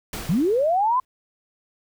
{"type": "noise with exponential decay", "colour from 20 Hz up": "pink", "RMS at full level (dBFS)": -30, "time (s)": [0.13, 1.05], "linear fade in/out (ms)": 2, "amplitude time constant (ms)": 200}
{"type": "linear sweep", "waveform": "sine", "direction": "up", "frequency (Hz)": [140.8, 1046.5], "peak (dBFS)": -17, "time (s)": [0.29, 1], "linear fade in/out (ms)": 5}
{"effects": []}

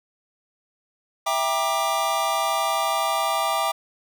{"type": "chord", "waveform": "square", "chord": "E half-diminished seventh", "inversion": "none", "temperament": "just", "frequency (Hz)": [659.3, 791.1, 949.3, 1186.7], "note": ["E5", "G5", "Bb5", "D6"], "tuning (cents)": [0, 16, 31, 18], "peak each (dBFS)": [-28, -27, -30, -26], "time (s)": [1.26, 3.72], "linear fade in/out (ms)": 10, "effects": []}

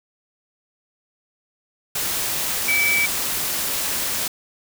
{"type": "tone in noise", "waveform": "sine", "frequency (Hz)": 2301, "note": "D7", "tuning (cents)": -36, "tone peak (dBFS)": -17, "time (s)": [2.68, 3.06], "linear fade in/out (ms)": 5, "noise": "white", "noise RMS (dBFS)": -24, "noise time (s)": [1.95, 4.28], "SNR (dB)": 4, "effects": []}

